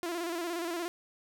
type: tone with vibrato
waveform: sawtooth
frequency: 341.6 Hz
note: F4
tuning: 38 cents flat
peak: -29 dBFS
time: 0.03-0.88 s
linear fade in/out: 0 ms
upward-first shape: square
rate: 17 Hz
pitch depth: 54 cents each way
effects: none